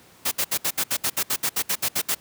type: noise bursts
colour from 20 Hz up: white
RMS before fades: -23 dBFS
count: 15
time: 0.25-2.149 s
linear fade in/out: 10 ms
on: 65 ms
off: 66 ms
effects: pink hiss -52 dBFS RMS until 2.2 s + high-pass 100 Hz 12 dB/octave